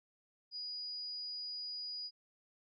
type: tone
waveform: sine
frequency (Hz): 4910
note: D#8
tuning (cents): -24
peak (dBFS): -40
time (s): 0.51-2.11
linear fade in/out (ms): 50
effects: none